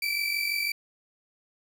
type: tone pair together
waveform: 30% pulse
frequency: 2303 / 2349 Hz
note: D7 / D7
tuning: -34 / 0 cents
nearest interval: unison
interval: 34 cents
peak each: -27 dBFS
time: 0.02-0.72 s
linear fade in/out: 5 ms
effects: none